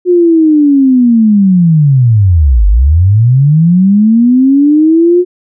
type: linear two-way sweep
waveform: sine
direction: down then up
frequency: 362.9 to 46.67 to 362.9 Hz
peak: -3 dBFS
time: 0.05-5.25 s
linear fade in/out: 50 ms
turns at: 2.67 s
effects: none